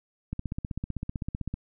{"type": "click train", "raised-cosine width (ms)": 5, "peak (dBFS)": -19, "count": 20, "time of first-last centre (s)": [0.33, 1.54], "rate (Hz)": 15.7, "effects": []}